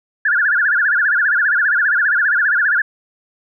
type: tone with vibrato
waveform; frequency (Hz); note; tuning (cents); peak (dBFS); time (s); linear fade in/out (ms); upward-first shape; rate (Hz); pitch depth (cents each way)
sine; 1568; G6; 0; -12; 0.25-2.82; 5; sine; 15; 200
effects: none